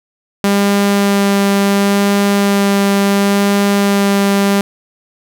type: tone with vibrato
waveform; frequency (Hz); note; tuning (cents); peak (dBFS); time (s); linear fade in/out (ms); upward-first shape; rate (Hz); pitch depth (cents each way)
sawtooth; 200; G3; +35; -6; 0.44-4.61; 0; sine; 0.71; 9
effects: none